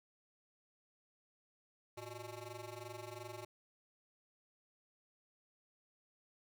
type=ring-modulated tone; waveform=15% pulse; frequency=243.2 Hz; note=B3; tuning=26 cents flat; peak=-37 dBFS; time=1.97-3.45 s; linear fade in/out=5 ms; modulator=133 Hz; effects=none